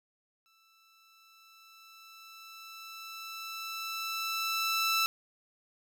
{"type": "tone with exponential growth", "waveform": "15% pulse", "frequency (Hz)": 1325, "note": "E6", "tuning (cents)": 9, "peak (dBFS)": -19, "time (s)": [0.46, 5.06], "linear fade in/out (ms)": 0, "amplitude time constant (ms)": 1000, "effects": []}